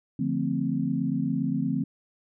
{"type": "chord", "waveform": "sine", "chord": "D minor seventh", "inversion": "none", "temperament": "equal with one note detuned", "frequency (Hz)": [146.83, 174.61, 224.1, 261.6], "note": ["D3", "F3", "A3", "C4"], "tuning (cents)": [0, 0, 32, 0], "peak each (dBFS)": [-31, -30, -30, -28], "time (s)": [0.19, 1.84], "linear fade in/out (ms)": 5, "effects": []}